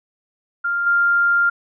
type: tone with level steps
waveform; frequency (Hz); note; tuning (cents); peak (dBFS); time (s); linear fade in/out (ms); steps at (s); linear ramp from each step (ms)
sine; 1396.9; F6; 0; -18 / -13; 0.64-1.5; 10; 0.86; 10
effects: none